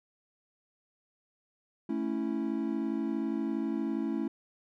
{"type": "chord", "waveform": "triangle", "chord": "A major", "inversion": "none", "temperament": "equal", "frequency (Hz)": [220, 277.2, 329.6], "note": ["A3", "C#4", "E4"], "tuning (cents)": [0, 0, 0], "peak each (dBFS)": -32, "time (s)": [1.89, 4.28], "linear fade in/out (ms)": 5, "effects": []}